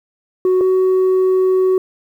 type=tone pair in turn; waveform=sine; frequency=370 / 373.9 Hz; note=F#4 / F#4; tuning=0 / +18 cents; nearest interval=unison; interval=18 cents; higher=second; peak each=-8 dBFS; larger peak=neither; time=0.45-0.61 / 0.61-1.78 s; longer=second; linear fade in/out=2 ms; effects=tanh soft clip ceiling -10 dBFS + 8-bit